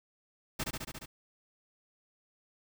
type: noise with echo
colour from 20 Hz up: pink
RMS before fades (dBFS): -34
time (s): 0.59-0.64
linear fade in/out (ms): 10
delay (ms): 70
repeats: 6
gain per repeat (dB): -2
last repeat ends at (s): 1.06
effects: none